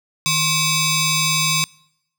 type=ring-modulated tone; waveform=10% pulse; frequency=1224 Hz; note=D#6; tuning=29 cents flat; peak=-5 dBFS; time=0.26-1.64 s; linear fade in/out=0 ms; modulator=1380 Hz; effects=noise-tail reverb RT60 0.8 s tail -26 dB re dry